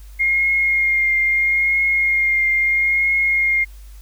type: tone with vibrato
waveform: sine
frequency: 2133 Hz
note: C7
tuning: 33 cents sharp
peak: -14 dBFS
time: 0.19-3.65 s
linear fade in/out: 20 ms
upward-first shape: triangle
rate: 0.76 Hz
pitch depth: 21 cents each way
effects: added 50 Hz sine -36 dBFS peak until 4.01 s + white hiss -52 dBFS RMS until 4.01 s